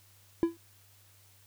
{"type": "tone with exponential decay", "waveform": "triangle", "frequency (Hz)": 334.9, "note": "E4", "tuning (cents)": 27, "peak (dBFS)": -17, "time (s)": [0.43, 0.57], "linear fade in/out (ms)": 0, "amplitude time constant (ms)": 30, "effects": ["added 98 Hz sine -62 dBFS peak until 1.46 s", "white hiss -62 dBFS RMS until 1.46 s"]}